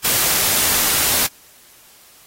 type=noise; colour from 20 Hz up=white; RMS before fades=-17 dBFS; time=0.04-1.27 s; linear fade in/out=10 ms; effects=white hiss -48 dBFS RMS until 2.26 s + AAC 48 kbps